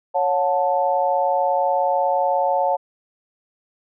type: chord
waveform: sine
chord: F# minor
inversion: second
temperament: equal with one note detuned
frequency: 554.4 / 723.5 / 880 Hz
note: C#5 / F#5 / A5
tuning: 0 / -39 / 0 cents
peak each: -21 / -21 / -21 dBFS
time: 0.14-2.77 s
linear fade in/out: 20 ms
effects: none